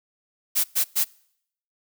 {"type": "noise bursts", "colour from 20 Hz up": "blue", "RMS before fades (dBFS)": -21, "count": 3, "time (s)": [0.55, 1.046], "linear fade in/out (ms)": 20, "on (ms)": 92, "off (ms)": 110, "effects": ["noise-tail reverb RT60 0.7 s tail -25 dB re dry"]}